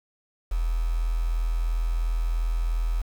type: tone with quantisation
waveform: sine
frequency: 41.46 Hz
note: E1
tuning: 11 cents sharp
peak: -22 dBFS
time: 0.51-3.02 s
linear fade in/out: 10 ms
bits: 7
effects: none